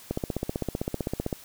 click train, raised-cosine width 2 ms, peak -14 dBFS, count 20, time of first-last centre 0.11-1.328 s, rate 15.6 Hz, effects white hiss -49 dBFS RMS until 1.44 s

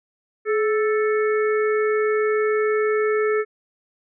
harmonic tone with a mistuned harmonic, 440 Hz, A4, in tune, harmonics 1 / 3 / 4 / 5, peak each -18 / -28 / -30 / -32 dBFS, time 0.45-3.45 s, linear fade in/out 50 ms, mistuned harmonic 1, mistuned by -54 cents, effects none

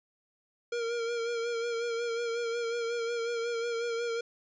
square tone with vibrato, 467 Hz, A#4, 3 cents sharp, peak -31 dBFS, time 0.72-4.21 s, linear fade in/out 5 ms, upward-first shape sine, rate 5.5 Hz, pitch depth 36 cents each way, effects resampled to 16000 Hz + 12-bit

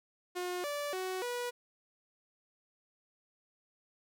sawtooth tone with pitch steps, 359.1 / 581 / 372.9 / 487 Hz, F4 / D5 / F#4 / B4, +48 / -19 / +14 / -24 cents, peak -31 dBFS, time 0.35-1.51 s, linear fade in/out 20 ms, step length 290 ms, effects none

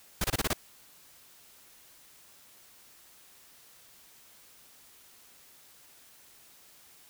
pink noise bursts, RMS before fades -28 dBFS, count 6, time 0.21-0.533 s, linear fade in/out 5 ms, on 33 ms, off 25 ms, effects white hiss -57 dBFS RMS until 7.09 s

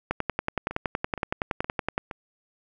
two click trains, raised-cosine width 0.5 ms, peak -19 / -10 dBFS, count 4 / 21, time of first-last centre 0.71-2.112 / 0.11-1.979 s, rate 2.14 / 10.7 Hz, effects none

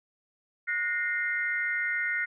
sine tone cluster, 1451 / 1848 / 2095 Hz, F#6 / A#6 / C7, -34 / -16 / +2 cents, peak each -31 dBFS, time 0.67-2.26 s, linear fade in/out 20 ms, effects none

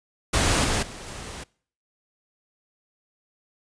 pink noise with level steps, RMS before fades -21 / -24 / -39 / -37 dBFS, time 0.33-1.44 s, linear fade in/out 10 ms, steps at 0.64 / 0.82 / 1.06 s, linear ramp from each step 10 ms, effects noise-tail reverb RT60 0.5 s tail -24 dB re dry + resampled to 22050 Hz

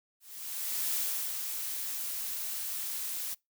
blue noise with ADSR envelope, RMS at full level -31 dBFS, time 0.2-3.35 s, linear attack 730 ms, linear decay 400 ms, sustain -5 dB, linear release 17 ms, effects noise-tail reverb RT60 0.2 s tail -25 dB re dry

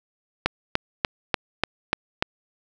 click train, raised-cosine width 0.3 ms, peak -3 dBFS, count 7, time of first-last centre 0.46-2.225 s, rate 3.4 Hz, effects none

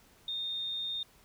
sine tone, 3659 Hz, A#7, 33 cents flat, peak -33 dBFS, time 0.28-1.03 s, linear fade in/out 2 ms, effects pink hiss -62 dBFS RMS until 1.24 s

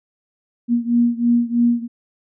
sine beating tone pair, 236.5 / 239.6 Hz, A#3 / A#3, +25 / +48 cents, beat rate 3.1 Hz, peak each -16 / -18 dBFS, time 0.68-1.88 s, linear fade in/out 50 ms, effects none

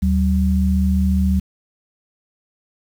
sine tone pair together, 75.4 / 190 Hz, D2 / F#3, +46 / +46 cents, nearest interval octave + major third, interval 1600 cents, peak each -16 / -17 dBFS, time 0.02-1.4 s, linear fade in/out 10 ms, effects 7-bit

